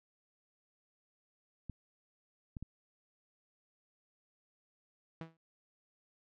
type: clicks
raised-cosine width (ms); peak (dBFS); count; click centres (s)
5; -30; 3; 1.697 / 2.568 / 2.626
type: tone with exponential decay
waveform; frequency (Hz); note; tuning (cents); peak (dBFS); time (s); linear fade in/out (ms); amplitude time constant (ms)
sawtooth; 163.2; E3; -17; -35; 5.21-5.37; 0; 34
effects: low-pass 3000 Hz 12 dB/octave